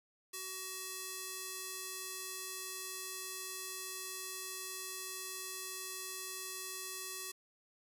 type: tone with band-pass filter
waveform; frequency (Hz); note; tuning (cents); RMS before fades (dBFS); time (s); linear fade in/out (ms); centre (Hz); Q
square; 375.9; F#4; +27; -44; 0.33-7.32; 10; 9700; 0.78
effects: none